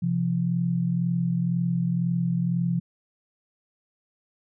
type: tone pair together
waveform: sine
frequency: 130.81 / 172.8 Hz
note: C3 / F3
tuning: 0 / -18 cents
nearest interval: perfect fourth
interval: 482 cents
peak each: -27 / -23 dBFS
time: 0.02-2.8 s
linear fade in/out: 10 ms
effects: none